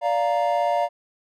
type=chord; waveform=triangle; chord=Bb major; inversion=first; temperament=just; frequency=582.7 / 699.2 / 932.3 Hz; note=D5 / F5 / Bb5; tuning=-14 / +2 / 0 cents; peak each=-22 / -20 / -24 dBFS; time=0.01-0.89 s; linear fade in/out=50 ms; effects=none